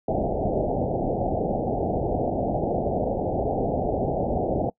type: low-pass noise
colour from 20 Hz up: white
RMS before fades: -25 dBFS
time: 0.08-4.7 s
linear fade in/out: 5 ms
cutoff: 790 Hz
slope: 96 dB/octave
effects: noise-tail reverb RT60 0.1 s tail -24 dB re dry